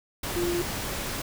sine tone in noise, 347.8 Hz, F4, 7 cents flat, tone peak -25 dBFS, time 0.36-0.62 s, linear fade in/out 5 ms, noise pink, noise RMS -32 dBFS, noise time 0.23-1.22 s, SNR +4 dB, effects none

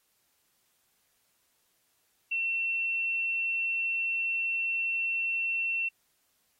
sine tone, 2705 Hz, E7, 44 cents sharp, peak -27 dBFS, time 2.31-5.89 s, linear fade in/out 10 ms, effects white hiss -72 dBFS RMS until 6.59 s + AAC 48 kbps

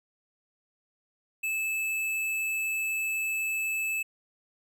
sine tone with tanh clipping, 2616 Hz, E7, 14 cents flat, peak -29 dBFS, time 1.43-4.03 s, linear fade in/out 10 ms, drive 16 dB, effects none

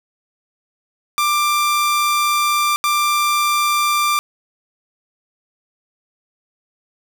sawtooth tone bursts at uneven times, 1184 Hz, D6, 14 cents sharp, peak -11 dBFS, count 2, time 1.18-2.76 / 2.84-4.19 s, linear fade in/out 0 ms, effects none

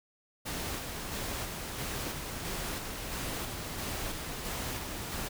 pink noise with tremolo, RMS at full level -36 dBFS, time 0.45-5.29 s, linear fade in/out 20 ms, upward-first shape square, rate 1.5 Hz, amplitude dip 30%, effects none

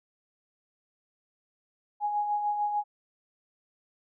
sine tone with tremolo, 830.6 Hz, G#5, in tune, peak -24 dBFS, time 2-2.84 s, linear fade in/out 50 ms, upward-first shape sine, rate 6.7 Hz, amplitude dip 45%, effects none

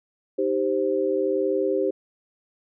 sine chord, C minor, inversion first, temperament equal, 311.1 / 392 / 523.3 Hz, Eb4 / G4 / C5, 0 / 0 / 0 cents, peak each -28 / -23 / -25 dBFS, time 0.38-1.91 s, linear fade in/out 10 ms, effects none

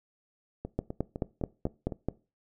two click trains, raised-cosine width 2 ms, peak -15 / -22 dBFS, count 7 / 6, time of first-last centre 0.79-2.086 / 0.65-1.922 s, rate 4.63 / 3.93 Hz, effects noise-tail reverb RT60 0.3 s tail -20 dB re dry

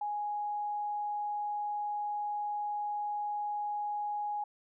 sine tone, 830.6 Hz, G#5, in tune, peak -32 dBFS, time 0.01-4.44 s, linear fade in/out 5 ms, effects none

